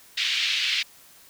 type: band-pass noise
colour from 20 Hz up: white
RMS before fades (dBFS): -25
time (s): 0.17-0.83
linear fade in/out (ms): 10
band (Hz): 2200 to 3900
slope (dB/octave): 24
effects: white hiss -52 dBFS RMS until 1.29 s